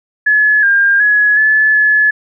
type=tone with pitch steps; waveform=sine; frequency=1707 / 1605 / 1686 / 1728 / 1713 Hz; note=G#6 / G6 / G#6 / A6 / A6; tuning=+47 / +40 / +26 / -32 / -47 cents; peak=-7 dBFS; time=0.26-2.11 s; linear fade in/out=10 ms; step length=370 ms; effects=none